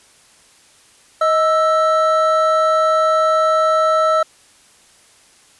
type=tone pair together; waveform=triangle; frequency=630 / 1320 Hz; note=D#5 / E6; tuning=+21 / +2 cents; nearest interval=octave + minor second; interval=1281 cents; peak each=-13 dBFS; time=1.21-4.23 s; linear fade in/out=5 ms; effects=white hiss -50 dBFS RMS until 5.59 s + resampled to 24000 Hz